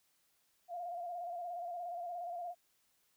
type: tone with vibrato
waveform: sine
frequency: 698.5 Hz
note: F5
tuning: in tune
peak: -39 dBFS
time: 0.68-2.55 s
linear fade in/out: 50 ms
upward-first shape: square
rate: 17 Hz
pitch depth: 42 cents each way
effects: white hiss -75 dBFS RMS until 3.16 s